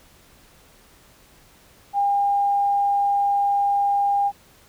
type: tone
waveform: sine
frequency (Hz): 805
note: G5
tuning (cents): +46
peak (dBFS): -17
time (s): 1.93-4.32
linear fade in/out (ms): 50
effects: pink hiss -53 dBFS RMS until 4.68 s